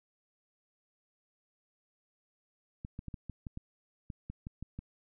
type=clicks; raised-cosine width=5 ms; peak=-28 dBFS; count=12; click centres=2.849 / 2.991 / 3.083 / 3.142 / 3.297 / 3.468 / 3.574 / 4.102 / 4.3 / 4.469 / 4.626 / 4.79 s; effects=none